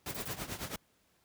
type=noise with tremolo; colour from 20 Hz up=pink; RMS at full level=-37 dBFS; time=0.06-0.76 s; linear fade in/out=2 ms; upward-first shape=triangle; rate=9.1 Hz; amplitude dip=85%
type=noise bursts; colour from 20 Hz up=violet; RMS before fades=-41 dBFS; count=5; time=0.09-0.334 s; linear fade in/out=2 ms; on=24 ms; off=31 ms
effects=pink hiss -71 dBFS RMS until 1.24 s + high-pass 60 Hz 12 dB/octave